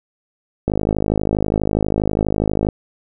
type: click train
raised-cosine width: 2 ms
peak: -4 dBFS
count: 106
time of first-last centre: 0.68-2.688 s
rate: 52.3 Hz
effects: none